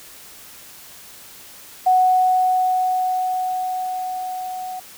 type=tone with level ramp; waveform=sine; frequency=740 Hz; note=F#5; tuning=in tune; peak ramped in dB=-11 to -27 dBFS; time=1.86-4.8 s; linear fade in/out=10 ms; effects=white hiss -42 dBFS RMS until 4.97 s